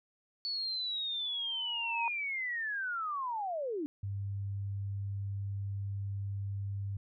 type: linear sweep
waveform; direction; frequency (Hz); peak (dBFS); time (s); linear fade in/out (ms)
sine; down; 4462 to 278.1; -33; 0.45-3.86; 0
type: tone with exponential growth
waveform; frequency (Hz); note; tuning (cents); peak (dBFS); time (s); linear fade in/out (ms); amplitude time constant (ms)
sine; 930; A#5; -4; -29; 1.2-2.08; 1; 190
type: tone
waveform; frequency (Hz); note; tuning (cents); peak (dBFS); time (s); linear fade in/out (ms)
sine; 99.4; G2; +25; -34; 4.03-6.97; 5
effects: none